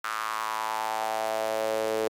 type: tone with high-pass filter sweep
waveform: sawtooth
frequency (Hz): 110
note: A2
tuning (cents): 0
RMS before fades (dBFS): -29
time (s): 0.04-2.08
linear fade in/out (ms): 5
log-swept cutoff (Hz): 1300 to 450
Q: 4.6
effects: MP3 96 kbps